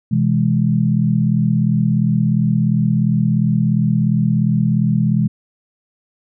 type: chord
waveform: sine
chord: C augmented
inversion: none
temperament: equal with one note detuned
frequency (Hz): 127.68 / 164.81 / 207.7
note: C3 / E3 / G#3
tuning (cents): -42 / 0 / 0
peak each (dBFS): -17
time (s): 0.11-5.28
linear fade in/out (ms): 10
effects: none